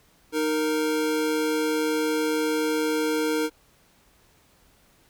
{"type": "tone pair together", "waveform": "square", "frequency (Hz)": [310, 464.5], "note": ["D#4", "A#4"], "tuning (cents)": [-6, -6], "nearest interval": "perfect fifth", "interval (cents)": 700, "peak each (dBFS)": -26, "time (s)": [0.32, 3.5], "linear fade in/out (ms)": 50, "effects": ["pink hiss -60 dBFS RMS until 5.09 s"]}